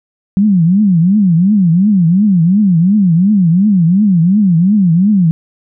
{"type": "tone with vibrato", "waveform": "sine", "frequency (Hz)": 186.3, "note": "F#3", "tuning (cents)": 12, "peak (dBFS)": -6, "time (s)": [0.37, 5.31], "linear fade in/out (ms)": 0, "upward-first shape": "triangle", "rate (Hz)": 2.8, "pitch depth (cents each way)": 280, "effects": []}